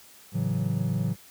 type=chord; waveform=triangle; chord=F# minor seventh; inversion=first; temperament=equal; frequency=110 / 138.59 / 164.81 / 185 Hz; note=A2 / C#3 / E3 / F#3; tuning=0 / 0 / 0 / 0 cents; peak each=-28 dBFS; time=0.32-1.16 s; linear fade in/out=50 ms; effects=white hiss -52 dBFS RMS until 1.3 s